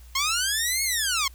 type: linear two-way sweep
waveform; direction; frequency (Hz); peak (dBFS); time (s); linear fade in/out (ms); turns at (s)
10% pulse; up then down; 1046.5 to 2200 to 1046.5; -14; 0.15-1.28; 5; 0.83
effects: added 60 Hz sine -44 dBFS peak until 1.34 s + white hiss -56 dBFS RMS until 1.34 s